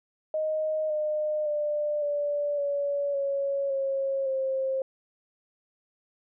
sine tone with pitch steps, 622.3 / 608.4 / 594.9 / 581.6 / 568.7 / 556 / 543.6 / 531.5 Hz, D#5 / D#5 / D5 / D5 / C#5 / C#5 / C#5 / C5, 0 / -39 / +22 / -17 / +44 / +5 / -34 / +27 cents, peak -25 dBFS, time 0.34-4.82 s, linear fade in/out 2 ms, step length 560 ms, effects none

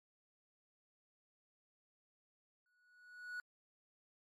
triangle tone with exponential growth, 1467 Hz, F#6, 15 cents flat, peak -38 dBFS, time 2.66-3.4 s, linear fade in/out 1 ms, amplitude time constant 160 ms, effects MP3 64 kbps

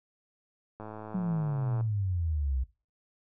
click train, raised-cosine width 1 ms, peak -28 dBFS, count 110, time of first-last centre 0.8-1.809 s, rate 108 Hz
sine exponential sweep, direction down, 190 to 61.74 Hz, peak -27 dBFS, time 1.14-2.64 s, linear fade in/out 10 ms
effects noise-tail reverb RT60 0.3 s tail -18 dB re dry

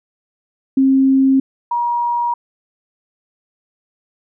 sine tone pair in turn, 267.5 / 953.3 Hz, C4 / A#5, +38 / +39 cents, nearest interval octave + minor seventh, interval 2201 cents, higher second, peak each -9 / -15 dBFS, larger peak first, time 0.77-1.4 / 1.71-2.34 s, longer neither, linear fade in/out 5 ms, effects none

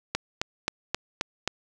click train, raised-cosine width 0.2 ms, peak -8 dBFS, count 6, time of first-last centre 0.15-1.476 s, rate 3.77 Hz, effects none

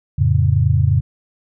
sine chord, F augmented, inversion none, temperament equal, 87.31 / 110 / 138.59 Hz, F2 / A2 / C#3, 0 / 0 / 0 cents, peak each -16 dBFS, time 0.18-1.01 s, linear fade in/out 10 ms, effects none

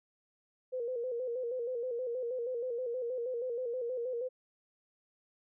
sine tone with vibrato, 489.7 Hz, B4, 15 cents flat, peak -33 dBFS, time 0.72-4.29 s, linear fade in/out 20 ms, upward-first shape square, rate 6.3 Hz, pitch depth 71 cents each way, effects none

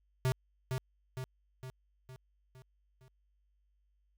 square tone with echo, 129.4 Hz, C3, 19 cents flat, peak -28 dBFS, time 0.25-0.32 s, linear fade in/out 0 ms, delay 460 ms, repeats 6, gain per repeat -5 dB, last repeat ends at 3.08 s, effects added 50 Hz sine -70 dBFS peak until 4.17 s

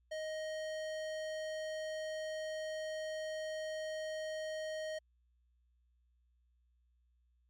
sine tone with hard clipping, 625 Hz, D#5, 8 cents sharp, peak -40 dBFS, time 0.11-4.99 s, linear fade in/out 10 ms, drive 17 dB, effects added 60 Hz sine -70 dBFS peak until 7.49 s + MP3 96 kbps

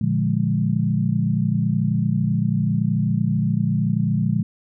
sine chord, Bb dominant seventh, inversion none, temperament equal, 116.54 / 146.83 / 174.61 / 207.7 Hz, Bb2 / D3 / F3 / Ab3, 0 / 0 / 0 / 0 cents, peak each -23 dBFS, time 0.01-4.43 s, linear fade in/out 5 ms, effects none

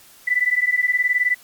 sine beating tone pair, 1975.5 / 1994.5 Hz, B6 / B6, 0 / +17 cents, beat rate 19 Hz, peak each -19 dBFS, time 0.27-1.35 s, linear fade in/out 10 ms, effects white hiss -48 dBFS RMS until 1.43 s + MP3 96 kbps

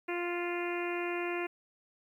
harmonic tone with a mistuned harmonic, 349.4 Hz, F4, 1 cent sharp, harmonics 1 / 2 / 3 / 4 / 5 / 6 / 7 / 8, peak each -34 / -41 / -43 / -45 / -44 / -43 / -42 / -46 dBFS, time 0.08-1.47 s, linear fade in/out 10 ms, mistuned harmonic 8, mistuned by -23 cents, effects 11-bit

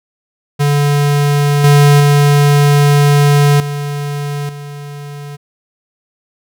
square tone with level steps, 144.4 Hz, D3, 29 cents flat, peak -10 / -5 / -7 / -18 / -26 dBFS, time 0.59-5.37 s, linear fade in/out 20 ms, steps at 1.64 / 2 / 3.6 / 4.49 s, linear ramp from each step 2 ms, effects none

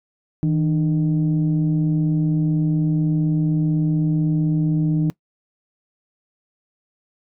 sine tone pair together, 159.6 / 301.3 Hz, D#3 / D4, +44 / +44 cents, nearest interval major seventh, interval 1100 cents, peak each -16 / -21 dBFS, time 0.43-5.1 s, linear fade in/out 0 ms, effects noise-tail reverb RT60 0.1 s tail -22 dB re dry + tanh soft clip ceiling -11 dBFS

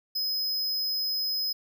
square tone, 5070 Hz, D#8, 32 cents sharp, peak -27 dBFS, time 0.15-1.53 s, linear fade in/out 10 ms, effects none

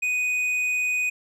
sine tone with tanh clipping, 2489 Hz, D#7, in tune, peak -23 dBFS, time 0.02-1.1 s, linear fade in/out 10 ms, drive 7 dB, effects none

